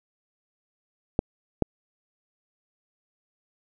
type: clicks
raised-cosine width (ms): 2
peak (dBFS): -7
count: 2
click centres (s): 1.191 / 1.623
effects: none